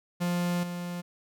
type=tone with level steps; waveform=45% pulse; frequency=175.5 Hz; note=F3; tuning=9 cents sharp; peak=-26 / -33 dBFS; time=0.2-1.02 s; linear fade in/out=20 ms; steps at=0.63 s; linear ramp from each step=5 ms; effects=none